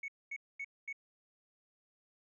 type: tone bursts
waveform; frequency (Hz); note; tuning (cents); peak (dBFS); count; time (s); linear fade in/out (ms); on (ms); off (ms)
sine; 2217; C#7; 0; -37; 4; 0.03-0.928; 5; 52; 230
effects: tanh soft clip ceiling -35 dBFS